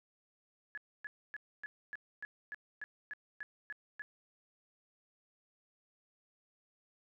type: tone bursts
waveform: sine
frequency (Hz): 1700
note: G#6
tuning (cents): +40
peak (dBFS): -40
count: 12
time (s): 0.75-4.02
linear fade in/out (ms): 0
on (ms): 25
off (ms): 270
effects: none